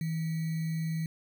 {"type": "tone with sample-and-hold", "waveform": "sine", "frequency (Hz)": 161.5, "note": "E3", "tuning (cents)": -35, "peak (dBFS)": -29, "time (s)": [0.01, 1.06], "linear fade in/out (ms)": 2, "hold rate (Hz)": 2100, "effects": []}